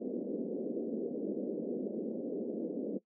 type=band-pass noise; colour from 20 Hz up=pink; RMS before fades=-37 dBFS; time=0-2.99 s; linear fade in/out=20 ms; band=210 to 520 Hz; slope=48 dB/octave; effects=noise-tail reverb RT60 0.1 s tail -18 dB re dry